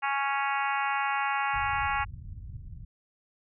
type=harmonic tone; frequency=277.2 Hz; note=C#4; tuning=in tune; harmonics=3 / 4 / 5 / 6 / 7 / 8 / 9 / 10; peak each=-30 / -32 / -34 / -36 / -37 / -38 / -39 / -40 dBFS; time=0.02-2.05 s; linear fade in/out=20 ms
type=low-pass noise; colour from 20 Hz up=white; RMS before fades=-41 dBFS; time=1.53-2.85 s; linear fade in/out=5 ms; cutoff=110 Hz; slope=24 dB/octave
effects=none